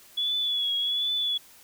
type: tone with vibrato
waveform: sine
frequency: 3401 Hz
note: G#7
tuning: 40 cents sharp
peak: -24 dBFS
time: 0.17-1.38 s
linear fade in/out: 10 ms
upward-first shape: triangle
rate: 1.3 Hz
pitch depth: 52 cents each way
effects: white hiss -53 dBFS RMS until 1.63 s